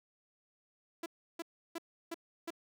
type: tone bursts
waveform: sawtooth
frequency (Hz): 334.5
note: E4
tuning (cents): +25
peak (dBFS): -34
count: 5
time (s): 1.03-2.505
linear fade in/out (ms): 5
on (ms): 31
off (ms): 330
effects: none